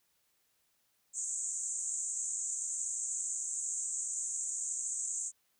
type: band-pass noise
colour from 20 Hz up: pink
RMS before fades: -37 dBFS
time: 1.13-5.32 s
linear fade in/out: 50 ms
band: 6600 to 8300 Hz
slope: 96 dB/octave
effects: white hiss -75 dBFS RMS until 5.59 s